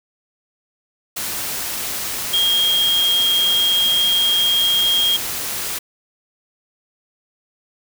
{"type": "tone in noise", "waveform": "sine", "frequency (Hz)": 3241, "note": "G#7", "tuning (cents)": -43, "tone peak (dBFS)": -14, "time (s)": [2.33, 5.17], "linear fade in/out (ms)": 10, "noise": "white", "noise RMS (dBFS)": -25, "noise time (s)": [1.16, 5.79], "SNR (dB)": 8, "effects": []}